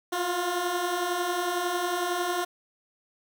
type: beating tone pair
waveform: 15% pulse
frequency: 345.2 / 356.2 Hz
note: F4 / F4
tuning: -20 / +34 cents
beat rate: 11 Hz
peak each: -27 / -21 dBFS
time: 0.12-2.45 s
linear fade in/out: 10 ms
effects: 9-bit